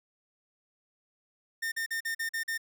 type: tone bursts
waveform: 45% pulse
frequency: 1817 Hz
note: A#6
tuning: 45 cents flat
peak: -30 dBFS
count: 7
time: 1.62-2.578 s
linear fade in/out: 10 ms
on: 100 ms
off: 43 ms
effects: 11-bit